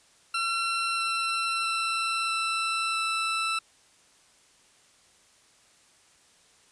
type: tone with pitch steps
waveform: 20% pulse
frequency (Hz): 1356 / 1348.2 / 1340.4 / 1332.7 / 1325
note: E6 / E6 / E6 / E6 / E6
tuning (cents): +49 / +39 / +29 / +19 / +9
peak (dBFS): -21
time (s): 0.34-3.59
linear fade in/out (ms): 5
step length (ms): 650
effects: white hiss -60 dBFS RMS until 6.71 s + resampled to 22050 Hz